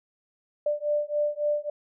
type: beating tone pair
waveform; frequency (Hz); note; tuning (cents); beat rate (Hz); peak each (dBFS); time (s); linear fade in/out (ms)
sine; 590 / 593.6; D5 / D5; +8 / +18; 3.6; -27; 0.66-1.7; 5
effects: none